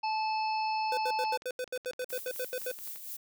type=harmonic tone; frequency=871 Hz; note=A5; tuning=18 cents flat; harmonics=1 / 3 / 5 / 6; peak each=-29 / -39 / -43 / -45 dBFS; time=0.03-1.37 s; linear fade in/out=10 ms
type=tone bursts; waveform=square; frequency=504 Hz; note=B4; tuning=35 cents sharp; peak=-33 dBFS; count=14; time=0.92-2.715 s; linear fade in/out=2 ms; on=53 ms; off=81 ms
type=click train; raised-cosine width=0.2 ms; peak=-32 dBFS; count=21; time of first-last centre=1.25-2.959 s; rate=11.7 Hz
type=noise with tremolo; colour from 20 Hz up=violet; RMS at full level=-40 dBFS; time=2.09-3.17 s; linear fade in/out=10 ms; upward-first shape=sine; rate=4.1 Hz; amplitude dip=50%
effects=none